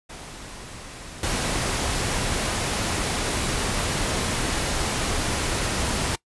pink noise with level steps, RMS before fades -39 / -25 dBFS, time 0.09-6.16 s, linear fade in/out 10 ms, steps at 1.23 s, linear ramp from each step 2 ms, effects noise-tail reverb RT60 0.1 s tail -21 dB re dry + resampled to 24000 Hz

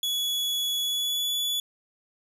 40% pulse tone with pitch glide, 3388 to 3429 Hz, G#7 to A7, +34 to -45 cents, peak -24 dBFS, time 0.03-1.6 s, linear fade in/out 2 ms, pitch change +21 cents, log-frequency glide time 0.81-1.33 s, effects none

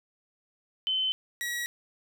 sine / sawtooth tone pair in turn, 3059 / 1917.3 Hz, G7 / A#6, -43 / +48 cents, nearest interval minor sixth, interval 809 cents, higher first, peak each -25 / -27 dBFS, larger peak first, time 0.87-1.12 / 1.41-1.66 s, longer neither, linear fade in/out 0 ms, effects none

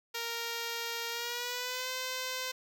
5% pulse tone with pitch glide, 465.3 to 513.3 Hz, A#4 to C5, -3 to -33 cents, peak -23 dBFS, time 0.14-2.52 s, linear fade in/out 10 ms, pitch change +170 cents, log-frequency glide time 1.1-1.89 s, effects none

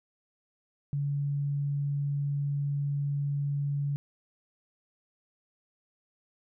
sine tone, 142.5 Hz, C#3, 48 cents sharp, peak -27 dBFS, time 0.93-3.96 s, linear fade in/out 0 ms, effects none

